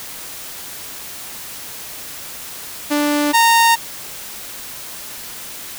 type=tone pair in turn; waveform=sawtooth; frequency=293.7 / 922.8 Hz; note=D4 / A#5; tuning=0 / -18 cents; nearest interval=octave + minor sixth; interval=1982 cents; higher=second; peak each=-11 / -6 dBFS; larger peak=second; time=2.9-3.33 / 3.33-3.76 s; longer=neither; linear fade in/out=20 ms; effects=white hiss -32 dBFS RMS until 5.78 s